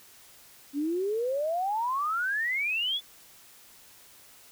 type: exponential sweep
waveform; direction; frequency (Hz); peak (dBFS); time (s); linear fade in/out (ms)
sine; up; 274.6 to 3520; -26; 0.73-3.01; 50
effects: white hiss -54 dBFS RMS until 4.51 s